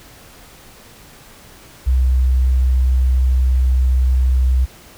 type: tone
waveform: sine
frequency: 63.9 Hz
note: C2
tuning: 40 cents flat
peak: -11 dBFS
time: 1.86-4.66 s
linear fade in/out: 20 ms
effects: pink hiss -43 dBFS RMS until 4.97 s